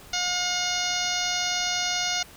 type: harmonic tone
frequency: 718 Hz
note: F5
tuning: 48 cents sharp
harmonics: 1 / 2 / 3 / 4 / 5 / 6 / 7 / 8 / 9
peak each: -33 / -33 / -33 / -33 / -33 / -33 / -33 / -33 / -33 dBFS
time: 0.13-2.23 s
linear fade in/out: 5 ms
effects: pink hiss -48 dBFS RMS until 2.36 s

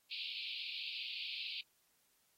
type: band-pass noise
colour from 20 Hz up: pink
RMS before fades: -44 dBFS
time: 0.11-1.61 s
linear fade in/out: 2 ms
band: 2400 to 4600 Hz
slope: 96 dB/octave
effects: white hiss -75 dBFS RMS until 2.37 s + AAC 48 kbps

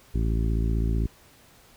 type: harmonic tone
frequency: 55.7 Hz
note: A1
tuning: 22 cents sharp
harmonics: 1 / 2 / 3 / 4 / 5 / 6 / 7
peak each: -23 / -29 / -33 / -35 / -37 / -39 / -40 dBFS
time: 0.14-1.07 s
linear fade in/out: 10 ms
effects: pink hiss -55 dBFS RMS until 1.76 s

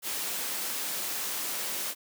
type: noise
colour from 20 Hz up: white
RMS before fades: -33 dBFS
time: 0.02-1.95 s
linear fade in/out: 50 ms
effects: high-pass 200 Hz 12 dB/octave

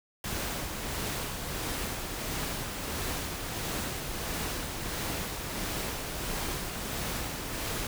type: noise with tremolo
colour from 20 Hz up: pink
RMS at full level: -33 dBFS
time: 0.24-7.87 s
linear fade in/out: 2 ms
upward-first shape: sine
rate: 1.5 Hz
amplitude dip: 35%
effects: none

